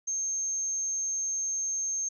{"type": "tone", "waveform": "sine", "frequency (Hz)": 6390, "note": "G8", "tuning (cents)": 32, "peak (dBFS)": -28, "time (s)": [0.07, 2.09], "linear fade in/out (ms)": 10, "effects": []}